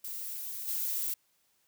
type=noise with level steps; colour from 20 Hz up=violet; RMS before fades=-39 / -33 dBFS; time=0.04-1.14 s; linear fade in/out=5 ms; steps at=0.67 s; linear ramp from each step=20 ms; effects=white hiss -72 dBFS RMS until 1.67 s